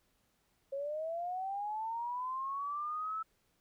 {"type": "linear sweep", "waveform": "sine", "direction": "up", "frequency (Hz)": [540, 1318.5], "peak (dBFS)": -35, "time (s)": [0.72, 3.23], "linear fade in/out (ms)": 10, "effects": ["pink hiss -75 dBFS RMS until 3.6 s"]}